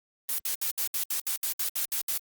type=noise bursts; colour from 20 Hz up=blue; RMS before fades=-29 dBFS; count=12; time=0.29-2.176 s; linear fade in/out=0 ms; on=93 ms; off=70 ms; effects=Opus 32 kbps